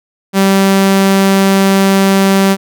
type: tone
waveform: sawtooth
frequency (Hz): 194.4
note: G3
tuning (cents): -14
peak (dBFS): -3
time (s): 0.33-2.57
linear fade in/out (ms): 50
effects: none